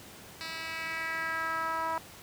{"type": "tone with band-pass filter sweep", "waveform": "10% pulse", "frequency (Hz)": 324.8, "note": "E4", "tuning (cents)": -26, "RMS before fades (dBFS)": -34, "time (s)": [0.41, 1.98], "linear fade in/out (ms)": 0, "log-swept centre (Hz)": [3600, 950], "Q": 2.4, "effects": ["pink hiss -49 dBFS RMS until 2.22 s", "high-pass 80 Hz 12 dB/octave"]}